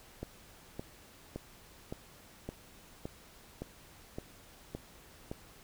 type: click train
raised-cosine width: 2 ms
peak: -25 dBFS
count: 10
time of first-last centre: 0.23-5.315 s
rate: 1.77 Hz
effects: pink hiss -57 dBFS RMS until 5.63 s